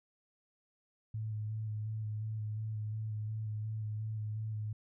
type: tone with vibrato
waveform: sine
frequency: 108.1 Hz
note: A2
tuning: 30 cents flat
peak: -35 dBFS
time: 1.14-4.73 s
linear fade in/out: 5 ms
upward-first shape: square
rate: 2.8 Hz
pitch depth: 20 cents each way
effects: none